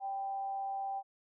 sine tone with amplitude modulation, 784 Hz, G5, in tune, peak -33 dBFS, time 0-1.03 s, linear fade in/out 50 ms, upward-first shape sine, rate 216 Hz, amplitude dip 30%, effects none

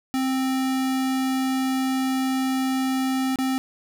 square tone with dropouts, 262.6 Hz, C4, 6 cents sharp, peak -22 dBFS, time 0.14-3.58 s, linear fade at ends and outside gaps 0 ms, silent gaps 3.358-3.387 s, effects none

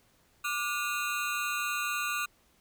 25% pulse ring-modulated tone, 1308 Hz, E6, 14 cents flat, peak -23 dBFS, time 0.44-2.26 s, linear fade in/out 10 ms, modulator 128 Hz, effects pink hiss -66 dBFS RMS until 2.6 s

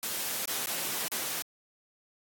white noise with dropouts, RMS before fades -33 dBFS, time 0.03-1.42 s, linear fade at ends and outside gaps 0 ms, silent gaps 0.455-0.478 / 0.659-0.671 / 1.081-1.117 s, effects high-pass 150 Hz 12 dB/octave + AAC 64 kbps

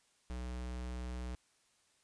square tone, 61.74 Hz, B1, in tune, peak -40 dBFS, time 0.3-1.35 s, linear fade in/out 0 ms, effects white hiss -72 dBFS RMS until 2.03 s + resampled to 22050 Hz

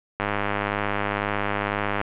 click train, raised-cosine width 0.5 ms, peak -9 dBFS, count 186, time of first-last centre 0.2-2.014 s, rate 102 Hz, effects resampled to 8000 Hz + 7-bit

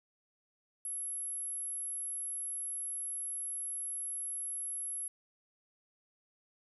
sine tone, 11175 Hz, F9, in tune, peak -36 dBFS, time 0.85-5.08 s, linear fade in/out 2 ms, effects none

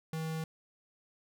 square tone, 160 Hz, D#3, 49 cents sharp, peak -35 dBFS, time 0.13-0.44 s, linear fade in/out 2 ms, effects none

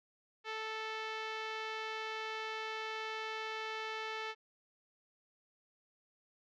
5% pulse tone with low-pass filter, 439.3 Hz, A4, 3 cents flat, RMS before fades -41 dBFS, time 0.44-4.35 s, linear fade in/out 50 ms, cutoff 2700 Hz, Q 0.72, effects none

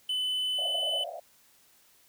triangle tone, 3014 Hz, F#7, 31 cents sharp, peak -26 dBFS, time 0.09-1.04 s, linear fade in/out 5 ms
pink band-pass noise, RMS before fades -39 dBFS, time 0.58-1.2 s, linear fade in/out 10 ms, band 560 to 730 Hz, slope 96 dB/octave
effects white hiss -62 dBFS RMS until 2.08 s

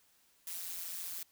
blue noise with amplitude modulation, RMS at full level -38 dBFS, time 0.47-1.23 s, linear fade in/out 2 ms, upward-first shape sine, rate 174 Hz, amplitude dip 85%, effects white hiss -69 dBFS RMS until 1.31 s

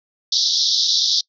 pink band-pass noise, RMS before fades -18 dBFS, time 0.32-1.21 s, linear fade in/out 5 ms, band 3500 to 5800 Hz, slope 96 dB/octave, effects noise-tail reverb RT60 0.1 s tail -26 dB re dry

